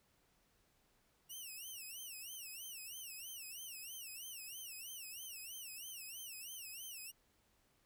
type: tone with vibrato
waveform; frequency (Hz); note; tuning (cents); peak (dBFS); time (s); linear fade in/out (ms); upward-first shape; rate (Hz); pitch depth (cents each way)
5% pulse; 2801; F7; +4; -39; 1.29-7.12; 20; sine; 3.1; 190
effects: pink hiss -75 dBFS RMS until 7.85 s